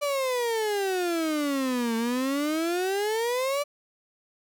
35% pulse exponential two-way sweep, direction down then up, 587.3 to 224.7 to 587.3 Hz, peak -23 dBFS, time 0.01-3.64 s, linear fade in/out 20 ms, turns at 1.96 s, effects none

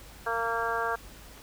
harmonic tone, 230 Hz, A#3, 23 cents flat, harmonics 2 / 3 / 4 / 5 / 6 / 7, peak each -34 / -34 / -34 / -34 / -34 / -34 dBFS, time 0.26-0.96 s, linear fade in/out 10 ms
click, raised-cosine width 0.3 ms, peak -35 dBFS, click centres 1.377 s
effects added 50 Hz sine -51 dBFS peak until 1.42 s + pink hiss -50 dBFS RMS until 1.42 s

